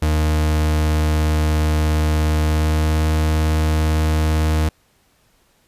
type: tone with pitch glide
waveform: 40% pulse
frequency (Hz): 77 to 77.85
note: D#2 to D#2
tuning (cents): -17 to +2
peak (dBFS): -14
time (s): 0.02-4.69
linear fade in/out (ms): 5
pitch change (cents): +19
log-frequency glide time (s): 2.34-3.07
effects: pink hiss -59 dBFS RMS until 5.67 s + resampled to 32000 Hz